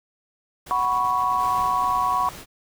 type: noise with tremolo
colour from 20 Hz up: pink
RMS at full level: -41 dBFS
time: 0.66-1.69 s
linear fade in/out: 10 ms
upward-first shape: square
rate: 7.8 Hz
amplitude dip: 25%
type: chord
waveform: sine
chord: F# suspended fourth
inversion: none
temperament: just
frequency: 740 / 986.7 / 1110 Hz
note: F#5 / B5 / C#6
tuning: 0 / -2 / +2 cents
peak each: -27 / -23 / -22 dBFS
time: 0.71-2.29 s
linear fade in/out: 0 ms
type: noise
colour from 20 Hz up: pink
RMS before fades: -39 dBFS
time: 1.36-2.46 s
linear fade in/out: 50 ms
effects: none